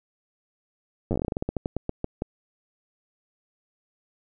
slowing click train, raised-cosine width 2 ms, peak -13 dBFS, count 20, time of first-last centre 1.11-2.221 s, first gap 9 ms, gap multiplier 1.18, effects none

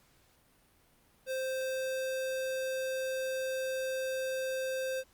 square tone, 523.3 Hz, C5, in tune, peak -33 dBFS, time 1.26-5.04 s, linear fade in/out 50 ms, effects pink hiss -66 dBFS RMS until 5.13 s + Opus 48 kbps

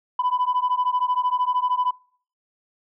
sine beating tone pair, 991 / 1004 Hz, B5 / B5, +6 / +28 cents, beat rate 13 Hz, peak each -21 dBFS, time 0.19-1.91 s, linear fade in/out 5 ms, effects noise-tail reverb RT60 0.5 s tail -25 dB re dry + tanh soft clip ceiling -15 dBFS

